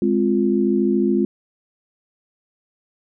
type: chord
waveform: sine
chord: F minor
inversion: first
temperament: equal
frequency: 207.7 / 261.6 / 349.2 Hz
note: Ab3 / C4 / F4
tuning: 0 / 0 / 0 cents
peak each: -19 / -21 / -19 dBFS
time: 0.02-1.25 s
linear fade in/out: 2 ms
effects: none